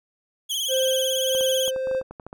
sawtooth tone with vibrato, 3200 Hz, G7, 35 cents sharp, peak -21 dBFS, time 0.49-1.71 s, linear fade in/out 20 ms, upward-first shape sine, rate 18 Hz, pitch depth 82 cents each way
triangle tone with tremolo, 523.3 Hz, C5, in tune, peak -18 dBFS, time 0.68-2.03 s, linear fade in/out 50 ms, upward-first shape sine, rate 1.6 Hz, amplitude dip 40%
clicks, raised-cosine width 1 ms, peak -24 dBFS, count 12, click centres 1.35 / 1.409 / 1.679 / 1.762 / 1.872 / 1.913 / 1.949 / 2.014 / 2.11 / 2.198 / 2.266 / 2.329 s
effects none

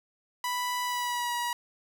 sawtooth tone with pitch glide, 987.8 to 961.9 Hz, B5 to B5, 0 to -46 cents, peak -25 dBFS, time 0.44-1.53 s, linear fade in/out 2 ms, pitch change -46 cents, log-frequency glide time 0.84-1.33 s, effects none

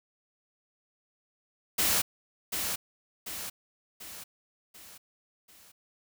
white noise with echo, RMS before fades -26 dBFS, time 1.78-2.02 s, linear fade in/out 10 ms, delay 740 ms, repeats 5, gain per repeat -6 dB, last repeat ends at 5.72 s, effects none

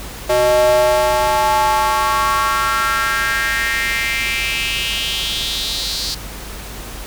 square tone with high-pass filter sweep, 123.47 Hz, B2, in tune, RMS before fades -17 dBFS, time 0.29-6.15 s, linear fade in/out 10 ms, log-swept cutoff 530 to 4500 Hz, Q 4.4, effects added 50 Hz sine -32 dBFS peak until 7.06 s + pink hiss -32 dBFS RMS until 7.06 s

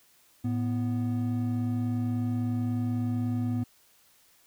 triangle tone pair together, 110 / 246.4 Hz, A2 / B3, 0 / -4 cents, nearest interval octave + major second, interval 1396 cents, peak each -27 / -27 dBFS, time 0.44-3.64 s, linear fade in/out 10 ms, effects white hiss -62 dBFS RMS until 4.46 s

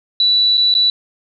sine tone with dropouts, 3951 Hz, B7, in tune, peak -10 dBFS, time 0.2-0.9 s, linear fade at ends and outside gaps 2 ms, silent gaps 0.572-0.577 / 0.741-0.75 s, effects none

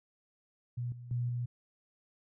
sine tone with level steps, 121.4 Hz, B2, 29 cents flat, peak -33 / -44 / -30 / -32 dBFS, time 0.77-1.46 s, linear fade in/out 10 ms, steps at 0.92 / 1.11 / 1.29 s, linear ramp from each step 2 ms, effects none

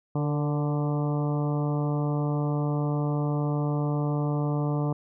harmonic tone with a mistuned harmonic, 146.83 Hz, D3, in tune, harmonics 1 / 2 / 3 / 4 / 5 / 6 / 7 / 8, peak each -25 / -31 / -35 / -37 / -39 / -41 / -42 / -43 dBFS, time 0.15-4.93 s, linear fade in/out 5 ms, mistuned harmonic 3, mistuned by +31 cents, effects none

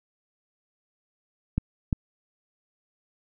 clicks, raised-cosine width 5 ms, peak -11 dBFS, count 2, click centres 1.58 / 1.928 s, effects none

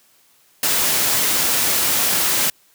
white noise, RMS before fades -18 dBFS, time 0.63-2.5 s, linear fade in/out 2 ms, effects white hiss -56 dBFS RMS until 2.74 s + high-pass 100 Hz 12 dB/octave

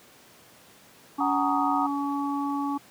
harmonic tone, 282.7 Hz, C#4, 34 cents sharp, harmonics 1 / 3 / 4, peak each -27 / -32 / -33 dBFS, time 1.18-2.78 s, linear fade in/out 10 ms
sine chord, D# minor, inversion first, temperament just, 746.7 / 933.4 / 1244.5 Hz, F#5 / A#5 / D#6, +16 / +2 / 0 cents, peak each -28 dBFS, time 1.2-1.87 s, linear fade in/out 10 ms
effects pink hiss -53 dBFS RMS until 2.9 s + high-pass 150 Hz 12 dB/octave

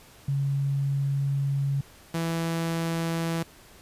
sine / sawtooth tone pair in turn, 139 / 165.6 Hz, C#3 / E3, +5 / +8 cents, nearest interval minor third, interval 303 cents, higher second, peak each -23 / -22 dBFS, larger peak second, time 0.28-1.81 / 2.14-3.43 s, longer first, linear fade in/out 5 ms, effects pink hiss -52 dBFS RMS until 3.81 s + resampled to 32000 Hz

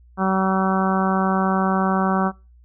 harmonic tone, 190.2 Hz, F#3, 48 cents sharp, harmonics 1 / 2 / 3 / 4 / 5 / 6 / 7 / 8, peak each -20 / -27 / -29 / -25 / -27 / -26 / -28 / -32 dBFS, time 0.17-2.32 s, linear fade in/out 50 ms, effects noise-tail reverb RT60 0.3 s tail -24 dB re dry + added 60 Hz sine -47 dBFS peak until 2.64 s

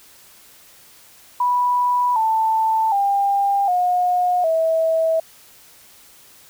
sine tone with pitch steps, 983 / 885.9 / 798.4 / 719.6 / 648.5 Hz, B5 / A5 / G5 / F#5 / E5, -8 / +12 / +32 / -48 / -28 cents, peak -15 dBFS, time 1.4-5.2 s, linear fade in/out 5 ms, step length 760 ms, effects white hiss -48 dBFS RMS until 6.49 s

